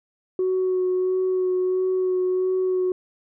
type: tone with vibrato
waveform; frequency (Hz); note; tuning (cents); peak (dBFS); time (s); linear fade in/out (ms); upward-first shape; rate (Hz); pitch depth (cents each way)
sine; 370; F#4; 0; -18; 0.39-2.92; 2; sine; 1.5; 14
effects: tanh soft clip ceiling -16 dBFS